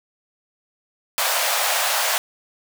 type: high-pass noise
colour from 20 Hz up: pink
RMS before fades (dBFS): -21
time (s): 1.18-2.18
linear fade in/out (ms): 0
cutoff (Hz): 570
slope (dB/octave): 48
effects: none